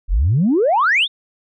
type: exponential sweep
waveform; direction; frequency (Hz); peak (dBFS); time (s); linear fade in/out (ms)
sine; up; 37.45 to 3746; -11; 0.08-1.08; 50
effects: tanh soft clip ceiling -8 dBFS